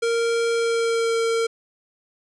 square tone with pitch glide, 463.7 to 457.1 Hz, A#4 to A#4, -9 to -34 cents, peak -20 dBFS, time 0.02-1.47 s, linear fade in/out 10 ms, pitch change -25 cents, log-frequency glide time 0.52-1.2 s, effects resampled to 22050 Hz + 9-bit

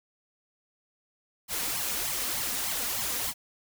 white noise with flanger, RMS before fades -31 dBFS, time 1.48-3.34 s, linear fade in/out 50 ms, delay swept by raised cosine 0.93 to 4.23 ms, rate 3.3 Hz, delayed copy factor +0.95, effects none

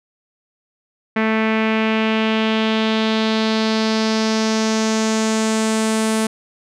sawtooth tone with low-pass filter sweep, 220 Hz, A3, in tune, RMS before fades -18 dBFS, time 1.16-6.27 s, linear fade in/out 5 ms, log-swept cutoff 2100 to 9600 Hz, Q 2.6, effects none

